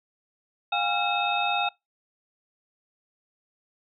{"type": "tone cluster", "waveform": "sine", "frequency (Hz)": [713, 811, 1372, 2588, 3711], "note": ["F5", "G#5", "F6", "E7", "A#7"], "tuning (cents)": [36, -41, -31, -32, -9], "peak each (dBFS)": [-30, -27, -32, -29, -30], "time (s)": [0.72, 1.69], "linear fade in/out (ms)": 5, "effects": ["noise-tail reverb RT60 0.2 s tail -25 dB re dry"]}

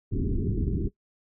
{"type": "low-pass noise", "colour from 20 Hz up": "pink", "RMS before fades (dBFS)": -27, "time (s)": [0.11, 0.89], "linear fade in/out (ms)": 20, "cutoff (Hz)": 410, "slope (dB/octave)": 96, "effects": ["noise-tail reverb RT60 0.1 s tail -17 dB re dry"]}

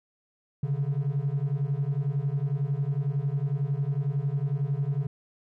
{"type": "beating tone pair", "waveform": "triangle", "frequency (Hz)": [135.1, 146.1], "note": ["C#3", "D3"], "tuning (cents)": [-44, -9], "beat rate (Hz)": 11, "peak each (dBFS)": -25, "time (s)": [0.63, 5.07], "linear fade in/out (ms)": 5, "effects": ["tanh soft clip ceiling -19 dBFS"]}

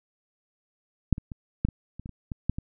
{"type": "clicks", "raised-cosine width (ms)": 5, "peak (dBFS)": [-6, -22, -24, -10, -20, -26, -25, -29, -20, -11, -20], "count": 11, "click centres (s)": [1.127, 1.181, 1.318, 1.65, 1.687, 1.996, 2.059, 2.093, 2.318, 2.496, 2.585], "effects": []}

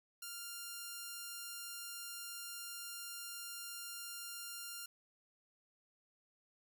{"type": "tone", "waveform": "5% pulse", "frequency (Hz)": 1396.9, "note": "F6", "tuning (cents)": 0, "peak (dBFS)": -33, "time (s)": [0.22, 4.86], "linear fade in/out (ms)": 5, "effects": []}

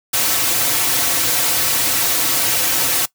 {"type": "noise with comb filter", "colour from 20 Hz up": "white", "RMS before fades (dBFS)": -17, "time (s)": [0.13, 3.06], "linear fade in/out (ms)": 10, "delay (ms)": 4.9, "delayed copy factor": -1, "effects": ["noise-tail reverb RT60 0.1 s tail -20 dB re dry", "high-pass 100 Hz 12 dB/octave"]}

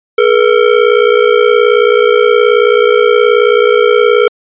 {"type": "ring-modulated tone", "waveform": "square", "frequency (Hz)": 452, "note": "A4", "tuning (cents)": 47, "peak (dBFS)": -3, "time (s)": [0.18, 4.28], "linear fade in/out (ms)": 0, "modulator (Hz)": 29.4, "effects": ["resampled to 8000 Hz"]}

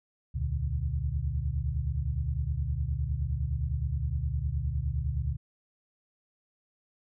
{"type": "tone cluster", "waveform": "sine", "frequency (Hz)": [69.1, 78.8, 117.3, 144], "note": ["C#2", "D#2", "A#2", "D3"], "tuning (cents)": [-5, 23, 11, -34], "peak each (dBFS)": [-31, -33, -34, -36], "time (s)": [0.34, 5.37], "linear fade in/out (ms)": 20, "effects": []}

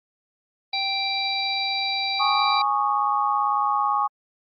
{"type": "harmonic tone", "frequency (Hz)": 784, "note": "G5", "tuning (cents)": 0, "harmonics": [1, 3, 5, 6], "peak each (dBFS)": [-28, -28, -26, -30], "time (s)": [0.73, 2.62], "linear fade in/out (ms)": 5}
{"type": "chord", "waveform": "sine", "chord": "Ab suspended fourth", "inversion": "none", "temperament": "equal with one note detuned", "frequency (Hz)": [830.6, 1108.7, 1226.7], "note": ["Ab5", "Db6", "Eb6"], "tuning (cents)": [0, 0, -25], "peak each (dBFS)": [-23, -22, -26], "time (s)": [2.19, 4.08], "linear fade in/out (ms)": 20}
{"effects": ["MP3 32 kbps"]}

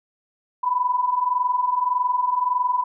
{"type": "tone pair together", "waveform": "sine", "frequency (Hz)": [976, 997.7], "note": ["B5", "B5"], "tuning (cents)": [-21, 17], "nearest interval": "unison", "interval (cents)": 38, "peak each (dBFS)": [-24, -20], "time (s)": [0.63, 2.84], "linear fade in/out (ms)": 10, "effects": []}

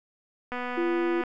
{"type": "click train", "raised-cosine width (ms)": 0.5, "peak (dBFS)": -19, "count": 178, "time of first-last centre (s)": [0.52, 1.237], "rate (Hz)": 247}
{"type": "tone", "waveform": "sine", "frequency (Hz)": 342.5, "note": "F4", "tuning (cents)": -34, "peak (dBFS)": -24, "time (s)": [0.77, 1.22], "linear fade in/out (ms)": 10}
{"effects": []}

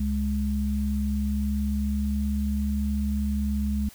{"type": "tone pair together", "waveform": "sine", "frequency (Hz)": [69.3, 207.7], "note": ["C#2", "G#3"], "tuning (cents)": [0, 0], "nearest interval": "octave + perfect fifth", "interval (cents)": 1900, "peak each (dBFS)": -26, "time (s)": [0, 3.89], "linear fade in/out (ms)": 5, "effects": ["white hiss -50 dBFS RMS until 3.94 s"]}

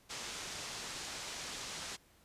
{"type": "low-pass noise", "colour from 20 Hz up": "white", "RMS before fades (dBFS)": -44, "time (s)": [0.09, 1.97], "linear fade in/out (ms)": 20, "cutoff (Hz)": 7300, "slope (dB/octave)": 24, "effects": ["pink hiss -66 dBFS RMS until 2.24 s", "resampled to 32000 Hz"]}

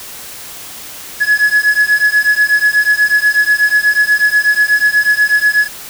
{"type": "beating tone pair", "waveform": "triangle", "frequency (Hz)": [1690, 1698.2], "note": ["G#6", "G#6"], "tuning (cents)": [30, 38], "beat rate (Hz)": 8.2, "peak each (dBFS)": -10, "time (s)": [1.2, 5.68], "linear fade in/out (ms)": 20, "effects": ["white hiss -30 dBFS RMS until 5.89 s"]}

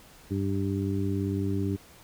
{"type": "harmonic tone", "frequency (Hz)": 98, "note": "G2", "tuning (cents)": 0, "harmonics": [1, 2, 3, 4], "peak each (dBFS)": [-29, -32, -31, -35], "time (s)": [0.3, 1.77], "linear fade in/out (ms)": 20, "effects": ["pink hiss -53 dBFS RMS until 2.03 s"]}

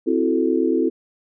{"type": "chord", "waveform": "sine", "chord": "F# half-diminished seventh", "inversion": "second", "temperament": "equal", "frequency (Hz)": [261.6, 329.6, 370, 440], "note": ["C4", "E4", "F#4", "A4"], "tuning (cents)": [0, 0, 0, 0], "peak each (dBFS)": [-22, -20, -23, -23], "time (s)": [0.06, 0.9], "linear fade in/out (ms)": 20, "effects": []}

